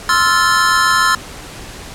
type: chord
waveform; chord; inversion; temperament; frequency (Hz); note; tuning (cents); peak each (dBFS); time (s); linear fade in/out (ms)
square; F major seventh; second; just; 1047.7 / 1309.6 / 1396.9 / 1746.1; C6 / E6 / F6 / A6; +2 / -12 / 0 / -14; -17; 0.09-1.15; 2
effects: pink hiss -32 dBFS RMS until 1.94 s + low-pass 10000 Hz 12 dB/octave